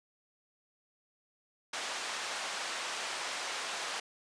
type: band-pass noise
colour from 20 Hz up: pink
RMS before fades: -38 dBFS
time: 1.73-4 s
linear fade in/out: 5 ms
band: 780 to 7200 Hz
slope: 12 dB/octave
effects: resampled to 22050 Hz